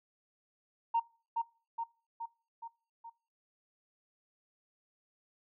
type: tone with echo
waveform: sine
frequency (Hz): 923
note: A#5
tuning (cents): -17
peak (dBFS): -25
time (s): 0.94-1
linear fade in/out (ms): 10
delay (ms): 420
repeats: 5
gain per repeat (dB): -4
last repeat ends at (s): 3.1
effects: noise-tail reverb RT60 0.4 s tail -23 dB re dry + tanh soft clip ceiling -22 dBFS